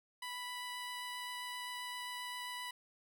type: tone with vibrato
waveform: 15% pulse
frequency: 987.8 Hz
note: B5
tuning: in tune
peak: -35 dBFS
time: 0.22-2.71 s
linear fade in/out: 5 ms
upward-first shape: triangle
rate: 7.6 Hz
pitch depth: 8 cents each way
effects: none